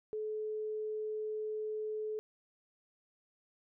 sine tone, 430 Hz, A4, 40 cents flat, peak -35 dBFS, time 0.13-2.19 s, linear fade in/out 0 ms, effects none

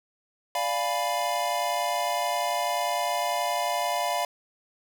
square chord, D diminished seventh, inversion none, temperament equal, 587.3 / 698.5 / 830.6 / 987.8 Hz, D5 / F5 / Ab5 / Cb6, 0 / 0 / 0 / 0 cents, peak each -33 / -29 / -35 / -31 dBFS, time 0.55-4.25 s, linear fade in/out 2 ms, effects 10-bit

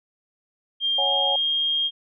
sine tone with pitch glide, 3200 to 3228 Hz, G7 to G#7, +35 to -50 cents, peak -20 dBFS, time 0.8-1.91 s, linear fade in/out 50 ms, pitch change +15 cents, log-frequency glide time 1.01-1.11 s
sine chord, C# suspended fourth, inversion none, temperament equal, 554.4 / 740 / 830.6 Hz, C#5 / F#5 / G#5, 0 / 0 / 0 cents, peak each -28 dBFS, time 0.98-1.36 s, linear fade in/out 5 ms
effects none

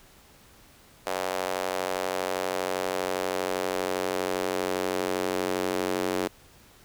square tone with high-pass filter sweep, 46.25 Hz, F#1, in tune, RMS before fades -29 dBFS, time 1.06-6.28 s, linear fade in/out 10 ms, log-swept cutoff 590 to 360 Hz, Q 1.8, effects pink hiss -55 dBFS RMS until 6.84 s

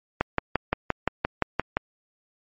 click train, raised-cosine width 0.5 ms, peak -6 dBFS, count 10, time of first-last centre 0.21-1.77 s, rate 5.77 Hz, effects MP3 32 kbps

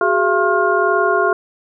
sine tone cluster, 373.9 / 415.8 / 682 / 1074 / 1415 Hz, F#4 / G#4 / F5 / C6 / F6, +18 / +2 / -41 / +45 / +22 cents, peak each -19 dBFS, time 0.01-1.33 s, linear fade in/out 2 ms, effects none

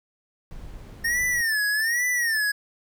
brown noise, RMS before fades -40 dBFS, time 0.51-1.41 s, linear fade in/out 0 ms
square tone with vibrato, 1822 Hz, A#6, 40 cents flat, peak -22 dBFS, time 1.04-2.52 s, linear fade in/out 10 ms, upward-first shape sine, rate 1.2 Hz, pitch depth 150 cents each way
effects none

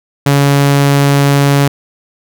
sawtooth tone, 141 Hz, C#3, 30 cents sharp, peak -3 dBFS, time 0.26-1.68 s, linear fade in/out 5 ms, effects none

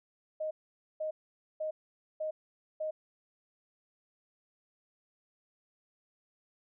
sine tone bursts, 622.3 Hz, D#5, in tune, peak -32 dBFS, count 5, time 0.4-2.91 s, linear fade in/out 10 ms, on 110 ms, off 490 ms, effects none

